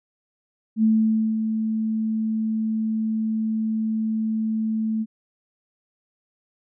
sine tone with ADSR envelope, 220 Hz, A3, in tune, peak -14 dBFS, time 0.76-5.06 s, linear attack 72 ms, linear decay 530 ms, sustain -7 dB, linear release 44 ms, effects none

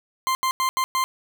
40% pulse tone bursts at uneven times, 1046.5 Hz, C6, in tune, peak -19 dBFS, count 5, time 0.27-0.35 / 0.43-0.51 / 0.6-0.69 / 0.77-0.84 / 0.95-1.04 s, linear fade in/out 0 ms, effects none

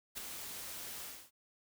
white noise with ADSR envelope, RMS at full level -39 dBFS, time 0.15-1.31 s, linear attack 30 ms, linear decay 3 ms, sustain -6 dB, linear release 280 ms, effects none

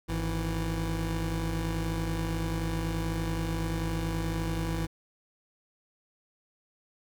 25% pulse tone pair together, 51.66 / 164.2 Hz, G#1 / E3, -8 / -6 cents, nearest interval octave + minor sixth, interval 2002 cents, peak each -28 / -28 dBFS, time 0.08-4.87 s, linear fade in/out 20 ms, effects none

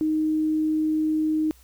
sine tone, 311.1 Hz, D#4, in tune, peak -20 dBFS, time 0.01-1.51 s, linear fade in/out 0 ms, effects added 60 Hz sine -52 dBFS peak until 1.63 s + white hiss -57 dBFS RMS until 1.63 s

